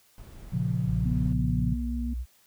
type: noise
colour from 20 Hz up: brown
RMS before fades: -44 dBFS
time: 0.18-1.33 s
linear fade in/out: 2 ms
type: chord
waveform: sine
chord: Bb minor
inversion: none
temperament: equal with one note detuned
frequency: 116.54 / 138.11 / 174.61 Hz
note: Bb2 / Db3 / F3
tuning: 0 / -6 / 0 cents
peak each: -29 dBFS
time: 0.52-1.75 s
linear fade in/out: 20 ms
type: tone with vibrato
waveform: sine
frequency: 61.74 Hz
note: B1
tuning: in tune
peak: -29 dBFS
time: 0.85-2.26 s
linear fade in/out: 50 ms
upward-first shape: sine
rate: 6.6 Hz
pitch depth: 57 cents each way
type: tone with pitch glide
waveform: sine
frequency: 243 to 237.7 Hz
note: B3 to A#3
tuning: -28 to +34 cents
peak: -31 dBFS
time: 1.05-2.14 s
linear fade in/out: 10 ms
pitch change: -38 cents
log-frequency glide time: 1.4-1.85 s
effects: white hiss -62 dBFS RMS until 2.46 s